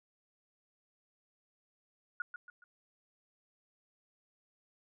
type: tone with echo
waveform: sine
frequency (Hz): 1440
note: F#6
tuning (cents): -47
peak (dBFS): -33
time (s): 2.2-2.22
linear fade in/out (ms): 2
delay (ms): 140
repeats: 3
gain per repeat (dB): -8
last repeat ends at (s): 2.64
effects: none